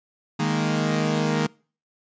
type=chord; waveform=sawtooth; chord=D# suspended fourth; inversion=none; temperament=equal; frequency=155.56 / 207.7 / 233.1 Hz; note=D#3 / G#3 / A#3; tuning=0 / 0 / 0 cents; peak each=-20 / -23 / -22 dBFS; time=0.39-1.47 s; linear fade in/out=10 ms; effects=noise-tail reverb RT60 0.4 s tail -25 dB re dry + resampled to 16000 Hz